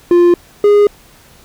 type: tone pair in turn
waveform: triangle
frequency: 349.2 / 411.8 Hz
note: F4 / G#4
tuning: 0 / -15 cents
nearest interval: minor third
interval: 285 cents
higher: second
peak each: -3 dBFS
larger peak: neither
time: 0.11-0.34 / 0.64-0.87 s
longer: neither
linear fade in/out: 2 ms
effects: pink hiss -44 dBFS RMS until 1.44 s